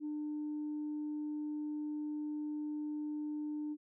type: tone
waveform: sine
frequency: 300 Hz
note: D4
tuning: 37 cents sharp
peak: -35 dBFS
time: 0-3.77 s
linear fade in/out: 50 ms
effects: tanh soft clip ceiling -33 dBFS